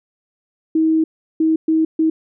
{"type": "tone bursts at uneven times", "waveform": "sine", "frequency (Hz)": 319, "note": "D#4", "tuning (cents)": 43, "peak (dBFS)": -12, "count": 4, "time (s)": [[0.75, 1.04], [1.4, 1.56], [1.68, 1.85], [1.99, 2.1]], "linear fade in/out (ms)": 5, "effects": []}